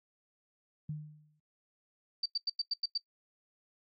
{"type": "tone with exponential decay", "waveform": "sine", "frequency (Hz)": 151.6, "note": "D#3", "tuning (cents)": -45, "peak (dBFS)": -33, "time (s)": [0.89, 1.4], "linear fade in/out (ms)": 5, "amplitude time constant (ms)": 110}
{"type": "tone bursts", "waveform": "sine", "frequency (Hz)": 4637, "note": "D8", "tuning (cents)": -23, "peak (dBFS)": -29, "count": 7, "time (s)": [2.23, 2.978], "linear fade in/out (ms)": 5, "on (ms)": 28, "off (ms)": 92}
{"effects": ["noise-tail reverb RT60 0.1 s tail -19 dB re dry", "AAC 64 kbps"]}